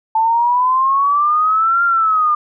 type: exponential two-way sweep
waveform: sine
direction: up then down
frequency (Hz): 880 to 1396.9 to 1199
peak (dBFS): -11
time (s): 0.15-2.35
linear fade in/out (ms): 5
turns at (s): 1.84
effects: none